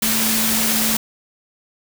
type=tone in noise; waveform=sine; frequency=221.6 Hz; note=A3; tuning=13 cents sharp; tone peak=-23 dBFS; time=0.02-0.97 s; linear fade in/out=5 ms; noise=white; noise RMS=-19 dBFS; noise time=0.02-0.97 s; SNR=-7 dB; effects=none